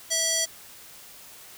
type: tone with band-pass filter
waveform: square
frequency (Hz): 653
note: E5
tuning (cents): -17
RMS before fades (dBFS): -25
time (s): 0.1-0.46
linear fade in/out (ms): 20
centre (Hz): 6500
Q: 2.2
effects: white hiss -47 dBFS RMS until 1.57 s